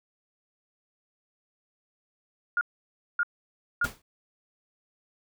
sine tone bursts, 1420 Hz, F6, 28 cents sharp, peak -22 dBFS, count 3, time 2.57-3.853 s, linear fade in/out 2 ms, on 41 ms, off 580 ms
pink noise with exponential decay, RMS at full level -31 dBFS, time 3.84-4.02 s, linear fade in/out 5 ms, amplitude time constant 39 ms
effects none

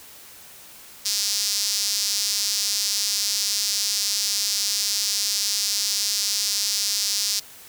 sawtooth tone with high-pass filter, 203.6 Hz, G#3, 34 cents flat, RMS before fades -24 dBFS, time 1.05-7.4 s, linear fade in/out 10 ms, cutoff 5100 Hz, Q 2.8, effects white hiss -45 dBFS RMS until 7.68 s

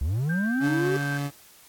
triangle linear sweep, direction up, 60.5 to 395.7 Hz, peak -21 dBFS, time 0.01-0.97 s, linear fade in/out 5 ms
sine tone with pitch glide, 1575 to 1565 Hz, G6 to G6, +8 to -3 cents, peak -30 dBFS, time 0.29-1.18 s, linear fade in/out 10 ms, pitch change -11 cents, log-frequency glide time 0.44-0.59 s
30% pulse tone, 142.5 Hz, C#3, 48 cents sharp, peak -24 dBFS, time 0.6-1.31 s, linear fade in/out 50 ms
effects white hiss -53 dBFS RMS until 1.68 s + AAC 64 kbps

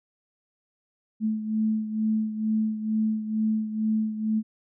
sine beating tone pair, 217.2 / 219.4 Hz, A3 / A3, -22 / -5 cents, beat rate 2.2 Hz, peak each -24 / -30 dBFS, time 1.2-4.43 s, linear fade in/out 50 ms, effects none

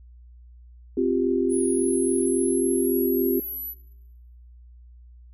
sine chord, C suspended fourth, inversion none, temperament just, 261.6 / 348.8 / 392.4 Hz, C4 / F4 / G4, 0 / -2 / +2 cents, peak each -24 dBFS, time 0.97-3.4 s, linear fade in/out 5 ms
sine linear sweep, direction up, 10250 to 11910 Hz, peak -30 dBFS, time 1.49-3.75 s, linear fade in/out 50 ms
effects noise-tail reverb RT60 1.0 s tail -23 dB re dry + added 60 Hz sine -45 dBFS peak until 5.33 s

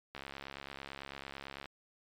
click train, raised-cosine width 0.3 ms, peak -27 dBFS, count 105, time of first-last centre 0.15-1.657 s, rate 69 Hz, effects MP3 96 kbps

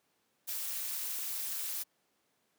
blue noise with amplitude modulation, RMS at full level -34 dBFS, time 0.47-1.84 s, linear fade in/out 20 ms, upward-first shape sine, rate 224 Hz, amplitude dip 75%, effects pink hiss -75 dBFS RMS until 2.58 s + high-pass 200 Hz 12 dB/octave

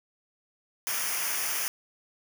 white noise with comb filter, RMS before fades -30 dBFS, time 0.87-1.68 s, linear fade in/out 0 ms, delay 0.25 ms, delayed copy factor -0.75, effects none

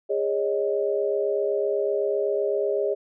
sine chord, Ab suspended fourth, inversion none, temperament equal with one note detuned, 408.9 / 554.4 / 622.3 Hz, Ab4 / Db5 / Eb5, -27 / 0 / 0 cents, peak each -24 / -27 / -28 dBFS, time 0.09-2.95 s, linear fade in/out 20 ms, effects none

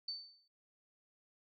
sine tone with exponential decay, 4539 Hz, C#8, 40 cents sharp, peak -36 dBFS, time 0.08-0.48 s, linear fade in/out 5 ms, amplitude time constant 86 ms, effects none

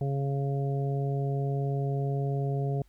harmonic tone, 138.59 Hz, C#3, in tune, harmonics 1 / 2 / 3 / 4 / 5, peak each -27 / -42 / -35 / -43 / -39 dBFS, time 0.01-2.82 s, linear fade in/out 2 ms, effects added 50 Hz sine -58 dBFS peak until 2.88 s + pink hiss -69 dBFS RMS until 2.88 s

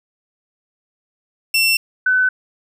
25% pulse / sine tone pair in turn, 2700 / 1508.8 Hz, E7 / F#6, +41 / +33 cents, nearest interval minor seventh, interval 1008 cents, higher first, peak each -9 / -12 dBFS, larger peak first, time 1.54-1.77 / 2.06-2.29 s, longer neither, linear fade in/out 5 ms, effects none

